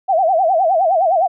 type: tone with vibrato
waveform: sine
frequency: 706 Hz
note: F5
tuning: 19 cents sharp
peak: -11 dBFS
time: 0.08-1.28 s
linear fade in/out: 20 ms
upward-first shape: sine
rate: 9.7 Hz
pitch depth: 190 cents each way
effects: none